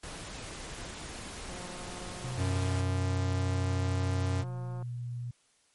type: noise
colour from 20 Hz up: pink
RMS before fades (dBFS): -42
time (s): 0.03-2.81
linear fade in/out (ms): 5
type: click train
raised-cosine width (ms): 1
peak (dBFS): -34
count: 598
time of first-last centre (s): 1.49-4.825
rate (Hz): 179
type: tone with pitch glide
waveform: sine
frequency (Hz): 125.8 to 120.88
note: B2 to B2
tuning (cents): +32 to -37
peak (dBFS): -34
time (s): 2.24-5.31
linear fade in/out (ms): 5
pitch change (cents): -69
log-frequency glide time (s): 4.42-4.92
type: tone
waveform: square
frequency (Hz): 92.5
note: F#2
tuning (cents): 0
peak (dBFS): -29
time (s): 2.36-4.45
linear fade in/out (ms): 50
effects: white hiss -68 dBFS RMS until 5.74 s + MP3 48 kbps